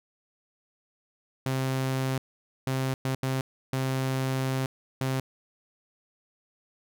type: tone bursts at uneven times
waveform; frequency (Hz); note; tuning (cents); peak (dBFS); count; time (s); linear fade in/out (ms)
sawtooth; 132; C3; +16; -22; 6; 1.46-2.18 / 2.67-2.94 / 3.05-3.15 / 3.23-3.41 / 3.73-4.66 / 5.01-5.2; 2
effects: none